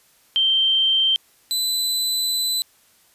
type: tone pair in turn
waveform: sine / sawtooth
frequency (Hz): 3136 / 4009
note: G7 / B7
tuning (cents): 0 / +25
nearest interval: major third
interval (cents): 425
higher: second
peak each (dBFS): -15 / -17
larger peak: first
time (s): 0.36-1.16 / 1.51-2.62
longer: second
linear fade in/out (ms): 0
effects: white hiss -57 dBFS RMS until 3.14 s + resampled to 32000 Hz